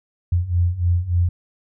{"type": "beating tone pair", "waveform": "sine", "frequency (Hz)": [85.6, 89], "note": ["F2", "F2"], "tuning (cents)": [-34, 33], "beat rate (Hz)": 3.4, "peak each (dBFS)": [-21, -18], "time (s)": [0.32, 1.29], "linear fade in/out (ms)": 5, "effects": []}